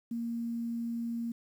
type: tone with quantisation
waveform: sine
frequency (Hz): 233.1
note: A#3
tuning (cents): 0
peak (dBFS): -32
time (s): 0.11-1.32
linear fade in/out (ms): 5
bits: 10
effects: none